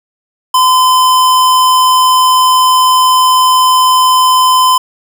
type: tone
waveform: square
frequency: 1022 Hz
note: C6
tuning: 41 cents flat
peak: -6 dBFS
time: 0.54-4.78 s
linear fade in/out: 5 ms
effects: none